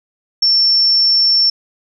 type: tone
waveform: sine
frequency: 5420 Hz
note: E8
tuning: 47 cents sharp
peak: -9 dBFS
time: 0.42-1.5 s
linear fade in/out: 5 ms
effects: none